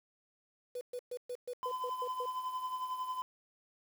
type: tone bursts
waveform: sine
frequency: 493.9 Hz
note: B4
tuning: in tune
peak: -37 dBFS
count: 9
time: 0.75-2.259 s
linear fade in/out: 5 ms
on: 61 ms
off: 120 ms
type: tone with tremolo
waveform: triangle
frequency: 1017 Hz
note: C6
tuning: 50 cents flat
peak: -31 dBFS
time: 1.63-3.22 s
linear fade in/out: 0 ms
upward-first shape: triangle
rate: 11 Hz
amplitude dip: 65%
effects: 9-bit